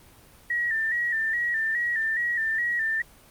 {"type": "tone with vibrato", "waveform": "sine", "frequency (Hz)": 1846, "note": "A#6", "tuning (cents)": -17, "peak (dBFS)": -23, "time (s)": [0.5, 3.02], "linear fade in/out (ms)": 5, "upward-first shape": "square", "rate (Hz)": 2.4, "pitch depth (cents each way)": 57, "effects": ["pink hiss -53 dBFS RMS until 3.3 s", "Opus 24 kbps"]}